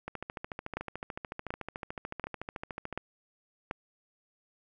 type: two click trains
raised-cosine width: 0.5 ms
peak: -18 / -22 dBFS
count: 5 / 40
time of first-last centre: 0.77-3.711 / 0.08-2.927 s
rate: 1.36 / 13.7 Hz
effects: none